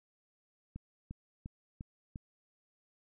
click train, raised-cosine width 5 ms, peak -30 dBFS, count 5, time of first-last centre 0.76-2.159 s, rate 2.86 Hz, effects none

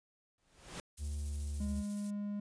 pink noise with exponential growth, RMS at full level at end -41 dBFS, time 0.38-0.8 s, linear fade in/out 1 ms, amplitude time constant 90 ms
violet noise with tremolo, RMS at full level -46 dBFS, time 0.97-2.11 s, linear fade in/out 10 ms, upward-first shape square, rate 14 Hz, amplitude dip 25%
triangle tone with pitch glide, 73.42 to 72.87 Hz, D2 to D2, 0 to -13 cents, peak -34 dBFS, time 0.98-1.84 s, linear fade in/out 50 ms, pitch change -13 cents, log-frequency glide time 1.19-1.27 s
triangle tone, 205.1 Hz, G#3, 21 cents flat, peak -34 dBFS, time 1.6-2.4 s, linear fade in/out 5 ms
effects resampled to 22050 Hz

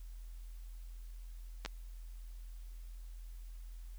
clicks, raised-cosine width 0.2 ms, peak -22 dBFS, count 2, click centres 1.65 / 1.66 s, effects added 42 Hz sine -45 dBFS peak until 3.98 s + white hiss -67 dBFS RMS until 3.98 s

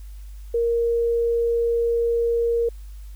sine tone, 467.4 Hz, A#4, 5 cents sharp, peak -18 dBFS, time 0.54-2.69 s, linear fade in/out 5 ms, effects added 50 Hz sine -35 dBFS peak until 3.15 s + white hiss -57 dBFS RMS until 3.15 s

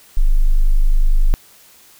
sine tone, 25.46 Hz, G#0, 33 cents flat, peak -8 dBFS, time 0.17-1.34 s, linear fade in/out 0 ms, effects white hiss -47 dBFS RMS until 1.99 s

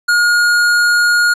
sine tone with tanh clipping, 1431 Hz, F6, 42 cents sharp, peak -11 dBFS, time 0.08-1.34 s, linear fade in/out 10 ms, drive 15 dB, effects resampled to 32000 Hz

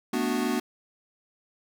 square chord, B minor seventh, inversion third, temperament equal, 220 / 246.9 / 293.7 / 370 Hz, A3 / B3 / D4 / F#4, 0 / 0 / 0 / 0 cents, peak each -33 / -29 / -32 / -32 dBFS, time 0.13-0.6 s, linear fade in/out 5 ms, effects none

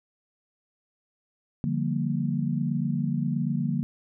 sine chord, G minor seventh, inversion second, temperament equal, 146.83 / 174.61 / 196 / 233.1 Hz, D3 / F3 / G3 / Bb3, 0 / 0 / 0 / 0 cents, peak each -28 / -30 / -33 / -29 dBFS, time 1.64-3.83 s, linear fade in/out 0 ms, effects none

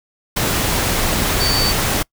sine tone in noise, 4563 Hz, C#8, 49 cents sharp, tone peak -18 dBFS, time 1.4-1.72 s, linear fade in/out 10 ms, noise pink, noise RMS -18 dBFS, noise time 0.36-2.03 s, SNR -3 dB, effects noise-tail reverb RT60 0.1 s tail -25 dB re dry

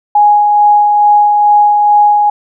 sine tone with tremolo, 830.6 Hz, G#5, in tune, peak -3 dBFS, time 0.15-2.3 s, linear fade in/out 5 ms, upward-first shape sine, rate 2.3 Hz, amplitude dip 30%, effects none

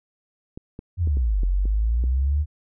clicks, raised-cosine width 3 ms, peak -22 dBFS, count 7, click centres 0.575 / 0.791 / 1.074 / 1.171 / 1.434 / 1.655 / 2.039 s
sine exponential two-way sweep, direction down then up, 93.5 to 43.65 to 76.9 Hz, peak -18 dBFS, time 0.97-2.46 s, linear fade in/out 50 ms, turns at 1.43 s
effects none

